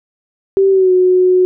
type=tone with pitch glide; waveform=sine; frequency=388.5 to 366.7 Hz; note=G4 to F#4; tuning=-16 to -15 cents; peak=-7 dBFS; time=0.57-1.45 s; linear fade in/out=0 ms; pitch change=-99 cents; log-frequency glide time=0.7-0.92 s; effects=none